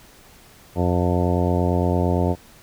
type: harmonic tone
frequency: 88.8 Hz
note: F2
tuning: 29 cents sharp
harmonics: 1 / 2 / 3 / 4 / 5 / 6 / 7 / 8 / 10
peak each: -21 / -24 / -26 / -27 / -28 / -29 / -29 / -30 / -31 dBFS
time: 0.75-2.36 s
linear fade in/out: 50 ms
effects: pink hiss -49 dBFS RMS until 2.62 s